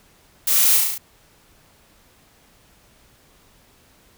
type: noise with echo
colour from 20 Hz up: blue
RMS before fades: -19 dBFS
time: 0.47-0.77 s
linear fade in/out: 5 ms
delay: 35 ms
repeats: 6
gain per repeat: -2 dB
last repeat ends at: 0.98 s
effects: pink hiss -55 dBFS RMS until 4.17 s